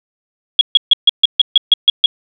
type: tone bursts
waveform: sine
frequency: 3322 Hz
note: G#7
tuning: in tune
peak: -3 dBFS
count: 10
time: 0.59-2.06 s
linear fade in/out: 2 ms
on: 21 ms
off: 140 ms
effects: none